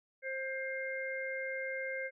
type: harmonic tone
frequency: 529 Hz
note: C5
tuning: 19 cents sharp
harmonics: 1 / 3 / 4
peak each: -39 / -41 / -40 dBFS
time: 0.22-2.11 s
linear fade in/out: 50 ms
effects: none